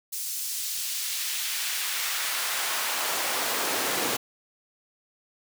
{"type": "noise with high-pass filter sweep", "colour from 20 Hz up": "pink", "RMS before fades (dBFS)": -29, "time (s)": [0.12, 4.17], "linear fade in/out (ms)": 10, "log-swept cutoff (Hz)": [7000, 310], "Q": 0.76, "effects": []}